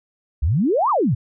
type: exponential two-way sweep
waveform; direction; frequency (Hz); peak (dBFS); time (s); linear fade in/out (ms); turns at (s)
sine; up then down; 61.74 to 1244.5 to 100.2; -15; 0.42-1.15; 10; 0.9
effects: none